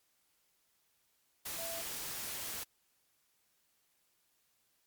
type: tone in noise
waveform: sine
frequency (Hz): 667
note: E5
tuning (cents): +20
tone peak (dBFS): -43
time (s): 1.58-1.82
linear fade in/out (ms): 10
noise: white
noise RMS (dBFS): -41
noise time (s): 1.45-2.64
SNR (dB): -5
effects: white hiss -75 dBFS RMS until 4.86 s + MP3 96 kbps